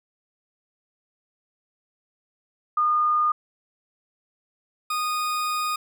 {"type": "tone pair in turn", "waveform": ["sine", "40% pulse"], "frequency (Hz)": [1220, 1235.6], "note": ["D#6", "D#6"], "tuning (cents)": [-34, -12], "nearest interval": "unison", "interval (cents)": 22, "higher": "second", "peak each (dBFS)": [-18, -23], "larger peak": "first", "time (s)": [[2.77, 3.32], [4.9, 5.76]], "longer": "second", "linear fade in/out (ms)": 5, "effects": []}